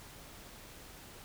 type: silence
effects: pink hiss -52 dBFS RMS until 1.24 s